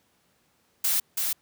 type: noise with echo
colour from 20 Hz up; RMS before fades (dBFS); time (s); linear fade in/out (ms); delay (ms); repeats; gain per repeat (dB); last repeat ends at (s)
blue; -24; 0.84-1; 5; 330; 1; -3; 1.33
effects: pink hiss -67 dBFS RMS until 1.41 s + high-pass 100 Hz 12 dB/octave